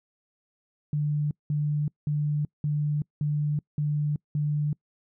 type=tone bursts; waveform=sine; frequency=148.3 Hz; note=D3; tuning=17 cents sharp; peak=-23 dBFS; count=7; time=0.93-4.73 s; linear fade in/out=2 ms; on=380 ms; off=190 ms; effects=noise-tail reverb RT60 0.1 s tail -26 dB re dry